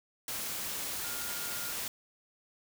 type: tone in noise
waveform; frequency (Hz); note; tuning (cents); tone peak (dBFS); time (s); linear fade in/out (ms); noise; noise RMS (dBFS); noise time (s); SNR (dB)
sine; 1415; F6; +22; -45; 1.04-1.72; 2; white; -37; 0.28-1.88; -11
effects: none